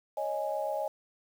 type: chord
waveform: sine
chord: C# suspended second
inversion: none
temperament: equal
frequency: 554.4 / 622.3 / 830.6 Hz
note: C#5 / D#5 / G#5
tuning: 0 / 0 / 0 cents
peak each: -35 / -33 / -35 dBFS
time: 0.17-0.88 s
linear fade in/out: 5 ms
effects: 9-bit